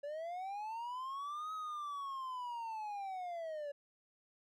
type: linear two-way sweep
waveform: triangle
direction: up then down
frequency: 564 to 1277 to 564 Hz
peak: -38 dBFS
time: 0.03-3.72 s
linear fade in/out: 10 ms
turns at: 1.53 s
effects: none